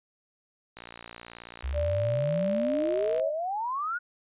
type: click train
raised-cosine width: 0.3 ms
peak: -26 dBFS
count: 143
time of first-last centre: 0.77-3.197 s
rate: 58.5 Hz
type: exponential sweep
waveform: sine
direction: up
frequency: 62.2 to 1487 Hz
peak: -28 dBFS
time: 1.63-3.99 s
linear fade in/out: 20 ms
type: tone with pitch glide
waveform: sine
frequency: 587.3 to 640.5 Hz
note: D5 to E5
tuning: 0 to -50 cents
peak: -26 dBFS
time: 1.73-3.32 s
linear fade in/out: 50 ms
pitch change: +150 cents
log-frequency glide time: 2.53-3.18 s
effects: resampled to 8000 Hz